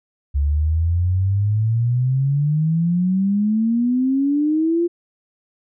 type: exponential sweep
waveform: sine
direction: up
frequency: 69.3 to 349.2 Hz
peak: -15 dBFS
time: 0.34-4.88 s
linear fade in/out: 20 ms
effects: none